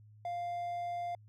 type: tone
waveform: triangle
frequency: 698.5 Hz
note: F5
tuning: in tune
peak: -33 dBFS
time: 0.25-1.15 s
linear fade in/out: 2 ms
effects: added 106 Hz sine -55 dBFS peak until 1.28 s